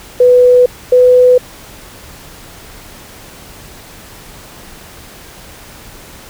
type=tone pair in turn; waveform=sine; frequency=496 / 499.7 Hz; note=B4 / B4; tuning=+7 / +20 cents; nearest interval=unison; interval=13 cents; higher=second; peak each=-3 dBFS; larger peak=neither; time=0.2-0.66 / 0.92-1.38 s; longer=neither; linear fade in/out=5 ms; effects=pink hiss -35 dBFS RMS until 6.29 s